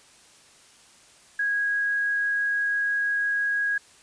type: tone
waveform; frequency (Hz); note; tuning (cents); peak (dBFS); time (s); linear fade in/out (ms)
sine; 1649; G#6; -13; -22; 1.39-3.78; 5
effects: white hiss -54 dBFS RMS until 4.02 s + resampled to 22050 Hz